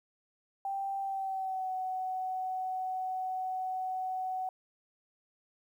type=tone with pitch glide; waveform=sine; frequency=784 to 747.7 Hz; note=G5 to F#5; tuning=0 to +18 cents; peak=-32 dBFS; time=0.65-4.49 s; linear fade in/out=2 ms; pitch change=-82 cents; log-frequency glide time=1.01-1.72 s; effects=11-bit